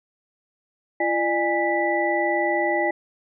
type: tone cluster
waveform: sine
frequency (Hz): 341.1 / 602 / 821 / 1971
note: F4 / D5 / G#5 / B6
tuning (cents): -41 / +43 / -20 / -4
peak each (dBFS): -25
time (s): 1-2.91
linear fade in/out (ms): 5
effects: none